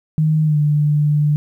sine tone with pitch glide, 155.56 to 148.54 Hz, D#3 to D3, 0 to +20 cents, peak -12 dBFS, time 0.18-1.36 s, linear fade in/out 0 ms, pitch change -80 cents, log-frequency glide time 0.44-0.58 s, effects 9-bit

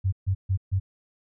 sine tone bursts, 95.6 Hz, G2, 43 cents flat, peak -20 dBFS, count 4, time 0.04-0.8 s, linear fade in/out 20 ms, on 85 ms, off 140 ms, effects none

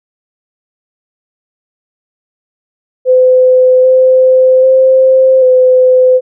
sine tone with pitch steps, 510 / 516 / 523 / 510 Hz, C5 / C5 / C5 / C5, -44 / -24 / -1 / -44 cents, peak -3 dBFS, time 3.05-6.21 s, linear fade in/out 50 ms, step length 790 ms, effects none

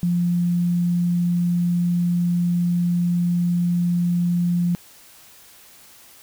sine tone, 174.61 Hz, F3, in tune, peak -17 dBFS, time 0.03-4.75 s, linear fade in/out 0 ms, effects white hiss -48 dBFS RMS until 6.22 s

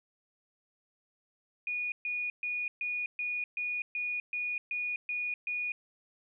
sine tone bursts, 2455 Hz, D#7, 24 cents flat, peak -31 dBFS, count 11, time 1.67-5.72 s, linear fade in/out 2 ms, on 250 ms, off 130 ms, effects none

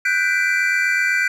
triangle chord, G major seventh, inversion third, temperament equal with one note detuned, 1480 / 1568 / 1992.7 / 2349 Hz, F#6 / G6 / B6 / D7, 0 / 0 / +15 / 0 cents, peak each -20 dBFS, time 0.05-1.28 s, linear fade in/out 5 ms, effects none

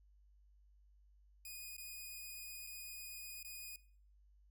5% pulse tone with dropouts, 2477 Hz, D#7, 8 cents flat, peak -38 dBFS, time 1.45-3.76 s, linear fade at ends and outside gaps 2 ms, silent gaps 1.767-1.781 / 2.667-2.671 / 3.429-3.447 s, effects noise-tail reverb RT60 0.5 s tail -18 dB re dry + added 50 Hz sine -64 dBFS peak until 4.5 s

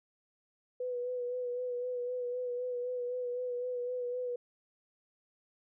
sine tone with vibrato, 494.2 Hz, B4, 1 cent sharp, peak -33 dBFS, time 0.8-4.36 s, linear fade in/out 5 ms, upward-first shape sine, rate 3.9 Hz, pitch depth 29 cents each way, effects none

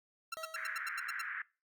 sawtooth tone bursts, 1359 Hz, F6, 48 cents flat, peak -33 dBFS, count 9, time 0.32-1.216 s, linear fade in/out 5 ms, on 24 ms, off 85 ms
25% pulse tone with exponential decay, 642 Hz, E5, 46 cents flat, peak -37 dBFS, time 0.37-0.97 s, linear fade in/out 0 ms, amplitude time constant 130 ms
white band-pass noise, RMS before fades -41 dBFS, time 0.56-1.42 s, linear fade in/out 2 ms, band 1400 to 1900 Hz, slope 48 dB/octave
effects noise-tail reverb RT60 0.3 s tail -22 dB re dry + Opus 48 kbps

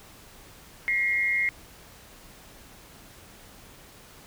sine tone pair together, 1930 / 2136 Hz, B6 / C7, -40 / +35 cents, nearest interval major second, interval 175 cents, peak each -29 / -23 dBFS, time 0.88-1.49 s, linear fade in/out 0 ms, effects pink hiss -50 dBFS RMS until 4.26 s

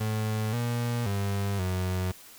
35% pulse tone with pitch steps, 108.5 / 119.3 / 99.7 / 92 Hz, A2 / A#2 / G2 / F#2, -24 / +41 / +30 / -9 cents, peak -25 dBFS, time 0-2.12 s, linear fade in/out 10 ms, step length 530 ms, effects white hiss -50 dBFS RMS until 2.38 s

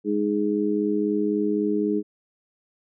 harmonic tone, 103.83 Hz, G#2, in tune, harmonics 2 / 3 / 4, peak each -26 / -24 / -25 dBFS, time 0.04-2.03 s, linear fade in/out 50 ms, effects none

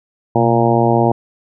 harmonic tone with a mistuned harmonic, 116.54 Hz, A#2, in tune, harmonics 1 / 2 / 3 / 4 / 5 / 6 / 7 / 8, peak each -17 / -18 / -17 / -20 / -20 / -19 / -19 / -22 dBFS, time 0.35-1.12 s, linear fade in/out 5 ms, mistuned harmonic 1, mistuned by +100 cents, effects none

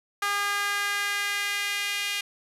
sawtooth tone with high-pass filter sweep, 405.7 Hz, G#4, 41 cents flat, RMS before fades -28 dBFS, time 0.22-2.21 s, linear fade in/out 5 ms, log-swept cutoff 1300 to 2500 Hz, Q 2.2, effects resampled to 32000 Hz

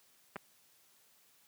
clicks, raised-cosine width 0.5 ms, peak -26 / -26 dBFS, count 2, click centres 0.359 / 0.364 s, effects white hiss -67 dBFS RMS until 1.47 s + high-pass 100 Hz 12 dB/octave

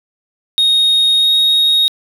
sine tone with pitch glide, 3729 to 3751 Hz, A#7 to A#7, 0 to +10 cents, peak -6 dBFS, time 0.58-1.88 s, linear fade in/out 0 ms, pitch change +10 cents, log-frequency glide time 1.19-1.28 s, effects tanh soft clip ceiling -8 dBFS + 7-bit

